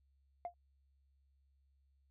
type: tone with exponential decay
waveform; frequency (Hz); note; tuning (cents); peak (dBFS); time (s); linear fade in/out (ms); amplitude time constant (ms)
sine; 700; F5; +4; -33; 0.45-0.54; 1; 19
effects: tanh soft clip ceiling -35 dBFS + added 68 Hz sine -70 dBFS peak until 2.1 s